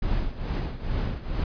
brown noise with tremolo, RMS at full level -24 dBFS, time 0.02-1.44 s, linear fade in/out 5 ms, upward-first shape triangle, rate 2.3 Hz, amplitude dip 80%, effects resampled to 11025 Hz

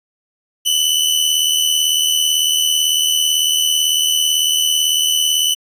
sawtooth tone pair together, 2960 / 3038 Hz, F#7 / F#7, 0 / +45 cents, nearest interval unison, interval 45 cents, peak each -13 dBFS, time 0.65-5.55 s, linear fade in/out 20 ms, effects resampled to 32000 Hz

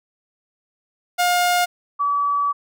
sawtooth / sine tone pair in turn, 711 / 1145.9 Hz, F5 / D6, +31 / -43 cents, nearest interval minor sixth, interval 826 cents, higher second, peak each -12 / -17 dBFS, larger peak first, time 1.18-1.66 / 1.99-2.53 s, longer second, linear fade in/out 20 ms, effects none

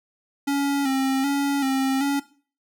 square tone with vibrato, 273.9 Hz, C#4, 21 cents flat, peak -21 dBFS, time 0.47-2.2 s, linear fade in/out 10 ms, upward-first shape square, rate 1.3 Hz, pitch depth 44 cents each way, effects noise-tail reverb RT60 0.4 s tail -17 dB re dry

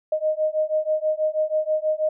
sine beating tone pair, 617 / 623.2 Hz, D#5 / D#5, -15 / +3 cents, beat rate 6.2 Hz, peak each -23 / -23 dBFS, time 0.12-2.09 s, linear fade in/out 5 ms, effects none

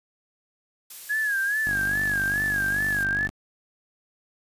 blue noise, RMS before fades -39 dBFS, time 0.9-3.04 s, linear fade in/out 5 ms
sine tone with vibrato, 1661.2 Hz, G#6, in tune, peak -22 dBFS, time 1.09-3.28 s, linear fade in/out 20 ms, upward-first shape sine, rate 2.4 Hz, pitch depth 98 cents each way
10% pulse tone, 49.38 Hz, G1, 13 cents sharp, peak -25 dBFS, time 1.67-3.3 s, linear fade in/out 0 ms
effects resampled to 32000 Hz

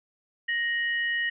sine tone pair together, 1871.6 / 2937 Hz, A#6 / F#7, +6 / -13 cents, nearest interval minor sixth, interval 781 cents, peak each -25 / -34 dBFS, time 0.48-1.3 s, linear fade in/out 10 ms, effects none

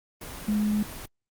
sine tone in noise, 210.4 Hz, G#3, 23 cents sharp, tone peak -22 dBFS, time 0.48-0.83 s, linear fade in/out 5 ms, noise pink, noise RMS -39 dBFS, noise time 0.21-1.06 s, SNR +14 dB, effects Opus 24 kbps

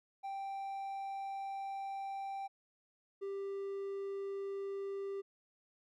triangle tone pair in turn, 784 / 394.5 Hz, G5 / G4, 0 / +11 cents, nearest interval octave, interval 1189 cents, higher first, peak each -37 / -36 dBFS, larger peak second, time 0.23-2.48 / 3.21-5.22 s, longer first, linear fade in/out 20 ms, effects Opus 48 kbps

